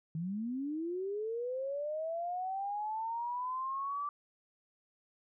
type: linear sweep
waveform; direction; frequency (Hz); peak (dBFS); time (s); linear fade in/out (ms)
sine; up; 154.1 to 1169; -34; 0.15-4.09; 2
effects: none